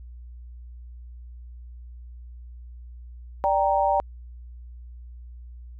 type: chord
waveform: sine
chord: G minor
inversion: second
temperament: equal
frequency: 587.3 / 784 / 932.3 Hz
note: D5 / G5 / Bb5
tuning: 0 / 0 / 0 cents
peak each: -24 / -22 / -24 dBFS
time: 3.44-4 s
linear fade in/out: 0 ms
effects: added 60 Hz sine -39 dBFS peak until 5.79 s